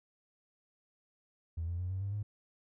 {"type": "tone with pitch steps", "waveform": "triangle", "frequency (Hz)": [82.41, 86.31, 90.39, 94.66, 99.14, 103.83], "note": ["E2", "F2", "F#2", "F#2", "G2", "G#2"], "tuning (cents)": [0, -20, -40, 40, 20, 0], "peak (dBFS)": -30, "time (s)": [1.57, 2.23], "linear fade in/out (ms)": 10, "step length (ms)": 110, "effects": ["tanh soft clip ceiling -31 dBFS"]}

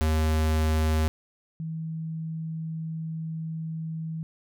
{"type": "tone pair in turn", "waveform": ["square", "sine"], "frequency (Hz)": [78.4, 160.84], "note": ["D#2", "E3"], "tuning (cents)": [14, -42], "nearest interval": "octave", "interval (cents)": 1244, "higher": "second", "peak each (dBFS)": [-22, -30], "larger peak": "first", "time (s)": [[0.01, 1.08], [1.6, 4.23]], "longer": "second", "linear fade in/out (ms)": 0, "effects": []}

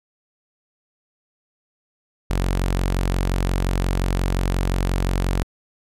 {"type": "tone", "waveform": "sawtooth", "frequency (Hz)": 45.68, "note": "F#1", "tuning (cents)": -21, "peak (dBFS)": -15, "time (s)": [2.3, 5.43], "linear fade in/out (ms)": 0, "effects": ["resampled to 32000 Hz"]}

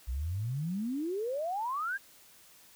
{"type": "exponential sweep", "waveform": "sine", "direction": "up", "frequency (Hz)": [58.27, 1661.2], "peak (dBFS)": -31, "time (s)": [0.07, 1.98], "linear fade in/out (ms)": 20, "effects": ["white hiss -58 dBFS RMS until 2.75 s"]}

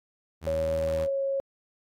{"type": "tone", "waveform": "sawtooth", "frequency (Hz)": 80.6, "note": "E2", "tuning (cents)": -38, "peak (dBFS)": -29, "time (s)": [0.41, 1.08], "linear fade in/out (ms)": 50}
{"type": "tone with pitch glide", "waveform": "sine", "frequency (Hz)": [556, 546.8], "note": ["C#5", "C#5"], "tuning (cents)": [5, -24], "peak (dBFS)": -25, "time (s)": [0.47, 1.4], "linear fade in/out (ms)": 0, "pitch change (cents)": -29, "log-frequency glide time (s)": [0.8, 1.22]}
{"effects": ["AAC 48 kbps"]}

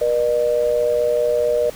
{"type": "tone pair together", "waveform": "sine", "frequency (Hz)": [479.6, 604.3], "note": ["A#4", "D5"], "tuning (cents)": [49, 49], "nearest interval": "major third", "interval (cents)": 400, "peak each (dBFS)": -18, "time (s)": [0.01, 1.7], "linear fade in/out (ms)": 5, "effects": ["pink hiss -39 dBFS RMS until 1.75 s"]}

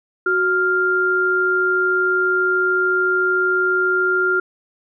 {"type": "tone pair together", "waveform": "sine", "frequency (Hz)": [370, 1396.9], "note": ["F#4", "F6"], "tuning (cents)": [0, 0], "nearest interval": "octave + major seventh", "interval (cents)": 2300, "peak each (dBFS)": [-20, -16], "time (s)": [0.26, 4.4], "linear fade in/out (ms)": 5, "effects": []}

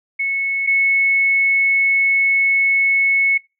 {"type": "tone pair in turn", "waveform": "sine", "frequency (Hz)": [2200, 2200], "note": ["C#7", "C#7"], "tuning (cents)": [-14, -14], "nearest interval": "unison", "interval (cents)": 0, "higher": "neither", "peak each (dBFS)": [-17, -12], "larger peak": "second", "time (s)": [[0.19, 0.67], [0.67, 3.38]], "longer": "second", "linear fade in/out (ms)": 10, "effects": ["noise-tail reverb RT60 0.3 s tail -26 dB re dry"]}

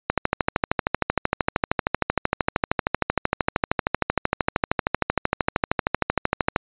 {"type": "click train", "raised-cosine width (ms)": 0.5, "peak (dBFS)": -3, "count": 85, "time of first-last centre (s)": [0.1, 6.562], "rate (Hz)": 13, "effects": ["resampled to 8000 Hz"]}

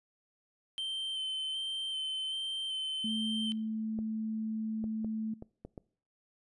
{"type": "tone with vibrato", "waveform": "triangle", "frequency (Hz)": 3101, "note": "G7", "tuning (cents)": -19, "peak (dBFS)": -32, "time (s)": [0.78, 3.52], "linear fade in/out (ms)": 0, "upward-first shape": "square", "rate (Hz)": 1.3, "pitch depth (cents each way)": 15}
{"type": "tone", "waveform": "sine", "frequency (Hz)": 219.4, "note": "A3", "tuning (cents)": -5, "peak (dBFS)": -33, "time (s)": [3.04, 5.34], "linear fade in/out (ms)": 5}
{"type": "clicks", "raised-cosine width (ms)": 2, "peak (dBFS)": -30, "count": 6, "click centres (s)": [3.989, 4.841, 5.046, 5.424, 5.65, 5.778]}
{"effects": ["noise-tail reverb RT60 0.5 s tail -23 dB re dry", "resampled to 24000 Hz"]}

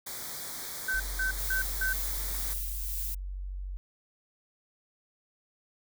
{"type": "band-stop noise", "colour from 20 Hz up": "white", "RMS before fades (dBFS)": -39, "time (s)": [0.06, 2.54], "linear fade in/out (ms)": 10, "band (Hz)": [2300, 3300], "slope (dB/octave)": 96}
{"type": "tone bursts", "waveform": "sine", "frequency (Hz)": 1535, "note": "G6", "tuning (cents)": -37, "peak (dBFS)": -27, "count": 4, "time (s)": [0.88, 1.93], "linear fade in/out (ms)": 5, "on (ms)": 120, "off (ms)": 190}
{"type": "tone", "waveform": "sine", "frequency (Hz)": 46.8, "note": "F#1", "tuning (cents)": 20, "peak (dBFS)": -34, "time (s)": [0.94, 3.77], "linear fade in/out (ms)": 0}
{"type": "noise with tremolo", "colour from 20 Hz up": "violet", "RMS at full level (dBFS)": -35, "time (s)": [1.38, 3.15], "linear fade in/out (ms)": 10, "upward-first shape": "triangle", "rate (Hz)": 2, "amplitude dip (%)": 35}
{"effects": []}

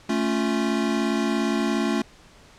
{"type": "chord", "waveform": "square", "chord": "A augmented", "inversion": "none", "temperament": "equal", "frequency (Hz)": [220, 277.2, 349.2], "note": ["A3", "C#4", "E#4"], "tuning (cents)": [0, 0, 0], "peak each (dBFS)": [-25, -27, -28], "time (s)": [0.09, 2.02], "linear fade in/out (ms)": 5, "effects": ["pink hiss -51 dBFS RMS until 2.58 s", "low-pass 7000 Hz 12 dB/octave"]}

